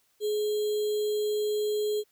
sine tone with sample-and-hold, 421.8 Hz, G#4, 27 cents sharp, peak -25 dBFS, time 0.2-2.04 s, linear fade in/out 50 ms, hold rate 3675 Hz, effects white hiss -69 dBFS RMS until 2.11 s

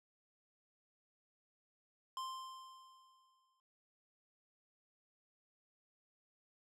square tone with exponential decay, 1046.5 Hz, C6, in tune, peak -40 dBFS, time 2.17-3.6 s, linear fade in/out 1 ms, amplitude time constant 310 ms, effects low-pass 9000 Hz 12 dB/octave

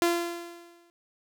sawtooth tone with exponential decay, 343.1 Hz, F4, 31 cents flat, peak -16 dBFS, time 0.02-0.9 s, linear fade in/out 0 ms, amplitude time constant 190 ms, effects none

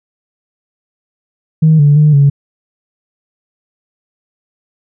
sine tone with pitch steps, 157.7 / 145.3 / 151 / 141.3 Hz, D#3 / D3 / D3 / C#3, +24 / -18 / +48 / +34 cents, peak -3 dBFS, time 1.62-2.3 s, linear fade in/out 10 ms, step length 170 ms, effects tanh soft clip ceiling 0 dBFS

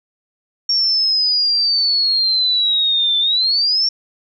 sine exponential two-way sweep, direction down then up, 5530 to 3520 to 5530 Hz, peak -13 dBFS, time 0.69-3.89 s, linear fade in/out 5 ms, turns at 3.19 s, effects none

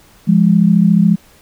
sine tone pair together, 172.46 / 206.6 Hz, F3 / G#3, -21 / -9 cents, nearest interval minor third, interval 312 cents, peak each -10 dBFS, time 0.27-1.16 s, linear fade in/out 20 ms, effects pink hiss -47 dBFS RMS until 1.41 s

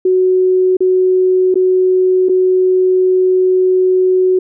sine tone with dropouts, 370.5 Hz, F#4, 2 cents sharp, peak -8 dBFS, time 0.05-4.39 s, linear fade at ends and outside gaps 5 ms, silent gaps 0.769-0.805 / 1.543-1.555 / 2.287-2.293 s, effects none

